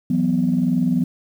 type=chord; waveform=sine; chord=E suspended second; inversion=none; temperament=just; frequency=164.81 / 185.42 / 247.2 Hz; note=E3 / F#3 / B3; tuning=0 / +4 / +2 cents; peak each=-22 / -20 / -18 dBFS; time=0.1-1.04 s; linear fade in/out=5 ms; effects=tanh soft clip ceiling -8 dBFS + 8-bit